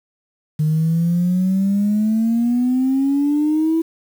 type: exponential sweep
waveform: sine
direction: up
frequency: 151.7 to 329.6 Hz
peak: -13 dBFS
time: 0.59-3.82 s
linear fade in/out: 10 ms
effects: tanh soft clip ceiling -10 dBFS + 7-bit